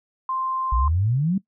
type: tone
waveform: sine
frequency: 1046.5 Hz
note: C6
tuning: in tune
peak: -23 dBFS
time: 0.29-0.88 s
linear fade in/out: 2 ms
type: exponential sweep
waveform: sine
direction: up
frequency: 55 to 201.8 Hz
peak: -18 dBFS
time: 0.72-1.38 s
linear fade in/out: 5 ms
effects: noise-tail reverb RT60 0.1 s tail -20 dB re dry